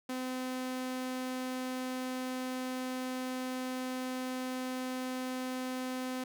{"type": "tone", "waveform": "sawtooth", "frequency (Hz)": 256, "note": "C4", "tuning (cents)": -38, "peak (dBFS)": -31, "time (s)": [0.09, 6.24], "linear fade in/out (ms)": 5, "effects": []}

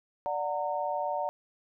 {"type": "chord", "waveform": "sine", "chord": "D augmented", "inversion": "none", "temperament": "just", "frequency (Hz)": [587.3, 734.2, 917.7], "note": ["D5", "F#5", "A#5"], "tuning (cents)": [0, -14, -27], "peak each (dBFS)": -33, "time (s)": [0.26, 1.29], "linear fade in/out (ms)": 0, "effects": []}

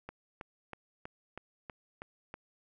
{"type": "click train", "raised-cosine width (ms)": 0.5, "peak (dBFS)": -27, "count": 8, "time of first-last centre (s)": [0.09, 2.341], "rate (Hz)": 3.11, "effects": []}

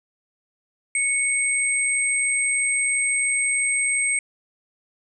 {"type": "tone pair together", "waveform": "sine", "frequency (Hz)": [2217, 8370], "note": ["C#7", "C9"], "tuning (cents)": [0, 0], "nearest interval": "octave + major seventh", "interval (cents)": 2300, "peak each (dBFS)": -22, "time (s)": [0.95, 4.19], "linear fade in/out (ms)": 2, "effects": []}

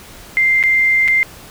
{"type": "tone with dropouts", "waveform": "sine", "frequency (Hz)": 2093, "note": "C7", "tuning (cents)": 0, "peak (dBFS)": -10, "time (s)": [0.37, 1.23], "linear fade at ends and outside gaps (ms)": 0, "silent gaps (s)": [[0.628, 0.637], [1.078, 1.083]], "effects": ["pink hiss -38 dBFS RMS until 1.5 s"]}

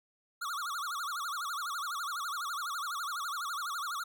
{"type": "tone with vibrato", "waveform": "square", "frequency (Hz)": 1265, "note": "D#6", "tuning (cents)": 28, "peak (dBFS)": -35, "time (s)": [0.41, 4.04], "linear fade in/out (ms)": 10, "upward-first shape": "sine", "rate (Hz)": 12, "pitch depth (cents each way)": 230, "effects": []}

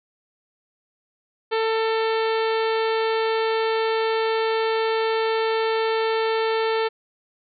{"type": "harmonic tone", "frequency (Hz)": 446, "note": "A4", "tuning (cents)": 23, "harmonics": [1, 2, 3, 4, 5, 6, 7, 8, 9, 10], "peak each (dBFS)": [-21, -27, -31, -33, -35, -37, -38, -39, -40, -41], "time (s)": [1.51, 6.89], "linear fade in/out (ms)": 20, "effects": []}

